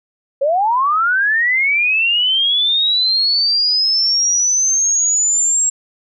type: linear sweep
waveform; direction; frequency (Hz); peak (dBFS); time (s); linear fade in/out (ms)
sine; up; 527 to 7610; -12; 0.41-5.7; 10
effects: none